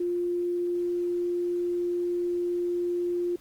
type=tone; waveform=sine; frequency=351 Hz; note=F4; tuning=9 cents sharp; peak=-25 dBFS; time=0-3.36 s; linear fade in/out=5 ms; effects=pink hiss -57 dBFS RMS until 3.4 s + Opus 32 kbps